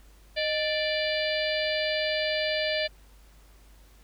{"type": "harmonic tone with a mistuned harmonic", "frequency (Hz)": 587.3, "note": "D5", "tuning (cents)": 0, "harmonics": [1, 3, 4, 5, 6, 7, 8], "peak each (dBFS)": [-28, -33, -34, -35, -36, -36, -37], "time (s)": [0.36, 2.88], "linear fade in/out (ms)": 20, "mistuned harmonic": 1, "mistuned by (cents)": 90, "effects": ["added 50 Hz sine -52 dBFS peak until 4.03 s", "pink hiss -60 dBFS RMS until 4.03 s"]}